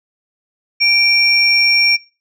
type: tone pair together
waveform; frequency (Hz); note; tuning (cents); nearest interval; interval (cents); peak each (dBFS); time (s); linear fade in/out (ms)
sine; 2349 / 5529; D7 / F8; 0 / -18; octave + minor third; 1482; -12; 0.8-1.97; 20
effects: noise-tail reverb RT60 0.3 s tail -19 dB re dry + tanh soft clip ceiling -3 dBFS